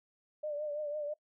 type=tone with vibrato; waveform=sine; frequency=595 Hz; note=D5; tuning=22 cents sharp; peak=-34 dBFS; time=0.43-1.14 s; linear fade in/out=10 ms; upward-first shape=triangle; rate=6 Hz; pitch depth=58 cents each way; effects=noise-tail reverb RT60 0.1 s tail -20 dB re dry